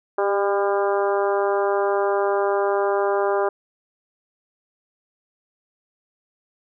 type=harmonic tone with a mistuned harmonic; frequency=200.7 Hz; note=G3; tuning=41 cents sharp; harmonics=2 / 3 / 4 / 5 / 6 / 7 / 8; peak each=-21 / -24 / -26 / -29 / -30 / -33 / -37 dBFS; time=0.18-3.49 s; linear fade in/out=5 ms; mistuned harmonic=2; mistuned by=-17 cents; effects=none